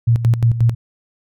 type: tone with tremolo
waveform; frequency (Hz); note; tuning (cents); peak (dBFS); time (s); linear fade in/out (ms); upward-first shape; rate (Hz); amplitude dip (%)
sine; 116.54; A#2; 0; -9; 0.07-0.75; 10; square; 5.6; 70
effects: none